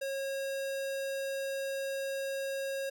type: tone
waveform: square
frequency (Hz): 544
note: C#5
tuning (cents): -33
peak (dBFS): -34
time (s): 0.01-2.9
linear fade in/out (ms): 10
effects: none